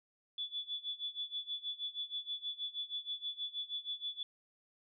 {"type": "tone with tremolo", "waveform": "sine", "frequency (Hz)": 3448, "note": "A7", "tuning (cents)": -36, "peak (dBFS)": -35, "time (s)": [0.38, 4.23], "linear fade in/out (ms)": 2, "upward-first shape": "sine", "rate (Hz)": 6.3, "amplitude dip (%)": 90, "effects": []}